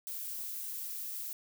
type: noise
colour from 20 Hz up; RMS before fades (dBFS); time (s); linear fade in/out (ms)
violet; -40; 0.07-1.33; 0
effects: none